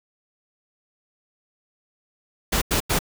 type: noise bursts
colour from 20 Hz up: pink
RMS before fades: -21 dBFS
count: 3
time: 2.52-2.991 s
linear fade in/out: 10 ms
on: 97 ms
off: 90 ms
effects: none